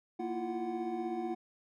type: tone cluster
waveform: triangle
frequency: 232.7 / 329.4 / 345.4 / 741 Hz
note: A#3 / E4 / F4 / F#5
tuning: -3 / -1 / -19 / +2 cents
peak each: -39 / -40 / -35 / -38 dBFS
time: 0.19-1.35 s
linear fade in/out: 10 ms
effects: none